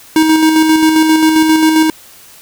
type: tone with tremolo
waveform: square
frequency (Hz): 315.8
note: D#4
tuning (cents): +26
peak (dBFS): -6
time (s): 0.16-1.9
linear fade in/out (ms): 2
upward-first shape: square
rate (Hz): 7.5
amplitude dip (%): 35
effects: white hiss -39 dBFS RMS until 2.41 s